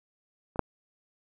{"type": "clicks", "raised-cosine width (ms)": 1, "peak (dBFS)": [-28, -8], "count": 2, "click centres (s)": [0.559, 0.593], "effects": []}